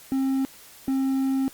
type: tone pair in turn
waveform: triangle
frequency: 267.3 / 267.3 Hz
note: C4 / C4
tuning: +37 / +37 cents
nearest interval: unison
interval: 0 cents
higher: neither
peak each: -19 dBFS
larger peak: neither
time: 0.12-0.45 / 0.88-1.48 s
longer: second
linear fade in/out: 0 ms
effects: white hiss -48 dBFS RMS until 1.53 s + Opus 48 kbps